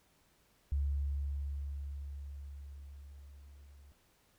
sine tone with level ramp, 70.5 Hz, C#2, 30 cents sharp, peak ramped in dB -29 to -55 dBFS, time 0.72-3.92 s, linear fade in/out 0 ms, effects pink hiss -70 dBFS RMS until 4.38 s

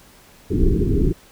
pink low-pass noise, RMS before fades -17 dBFS, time 0.5-1.13 s, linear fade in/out 10 ms, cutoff 430 Hz, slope 96 dB/octave, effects pink hiss -49 dBFS RMS until 1.31 s

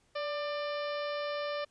harmonic tone with a mistuned harmonic, 595 Hz, D5, 22 cents sharp, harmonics 1 / 2 / 3 / 4 / 5 / 6 / 7 / 8 / 9, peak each -34 / -40 / -44 / -46 / -48 / -50 / -51 / -52 / -53 dBFS, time 0.15-1.65 s, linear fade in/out 10 ms, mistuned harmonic 1, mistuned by -38 cents, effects pink hiss -70 dBFS RMS until 1.7 s + resampled to 22050 Hz

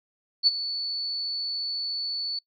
sine tone with ADSR envelope, 4457 Hz, C#8, 9 cents sharp, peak -13 dBFS, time 0.43-2.39 s, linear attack 40 ms, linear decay 27 ms, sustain -14 dB, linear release 5 ms, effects noise-tail reverb RT60 0.1 s tail -24 dB re dry + MP3 48 kbps

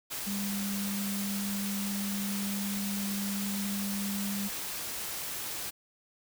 sine tone in noise, 200.1 Hz, G3, 36 cents sharp, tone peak -32 dBFS, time 0.26-4.49 s, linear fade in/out 20 ms, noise white, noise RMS -37 dBFS, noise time 0.1-5.71 s, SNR +2 dB, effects none

